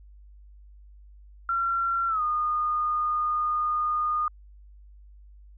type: tone with pitch glide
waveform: sine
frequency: 1366 to 1224 Hz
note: F6 to D#6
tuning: -39 to -29 cents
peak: -23 dBFS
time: 1.49-4.28 s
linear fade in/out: 2 ms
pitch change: -190 cents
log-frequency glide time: 2.08-2.22 s
effects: added 50 Hz sine -47 dBFS peak until 5.57 s